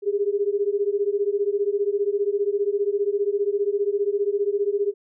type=beating tone pair; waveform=sine; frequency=398.5 / 413.5 Hz; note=G4 / G#4; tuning=+28 / -8 cents; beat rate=15 Hz; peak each=-23 dBFS; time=0.02-4.94 s; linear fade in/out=50 ms; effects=none